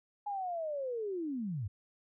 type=linear sweep; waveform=sine; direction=down; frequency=836 to 87.8 Hz; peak=-34 dBFS; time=0.26-1.68 s; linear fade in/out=10 ms; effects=none